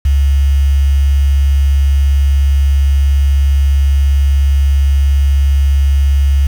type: tone with quantisation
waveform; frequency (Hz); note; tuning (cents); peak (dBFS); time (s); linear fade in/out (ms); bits
sine; 69.5; C#2; +5; -7; 0.05-6.47; 5; 5
effects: none